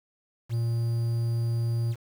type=tone with quantisation; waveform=triangle; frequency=116.4 Hz; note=A#2; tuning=2 cents flat; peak=-22 dBFS; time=0.49-1.96 s; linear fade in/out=50 ms; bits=8; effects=none